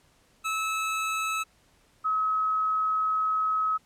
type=tone pair in turn; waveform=25% pulse / sine; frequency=1300 / 1279.9 Hz; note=E6 / D#6; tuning=-24 / +49 cents; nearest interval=unison; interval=27 cents; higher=first; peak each=-23 dBFS; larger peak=neither; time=0.44-1.44 / 2.04-3.78 s; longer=second; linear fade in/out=20 ms; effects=pink hiss -63 dBFS RMS until 3.85 s + low-pass 11000 Hz 12 dB/octave